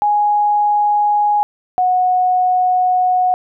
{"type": "tone pair in turn", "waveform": "sine", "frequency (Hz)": [830.6, 732.7], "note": ["G#5", "F#5"], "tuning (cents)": [0, -17], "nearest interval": "major second", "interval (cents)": 217, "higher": "first", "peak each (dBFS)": -11, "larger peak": "neither", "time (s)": [[0.02, 1.43], [1.78, 3.34]], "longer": "second", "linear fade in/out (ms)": 0, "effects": []}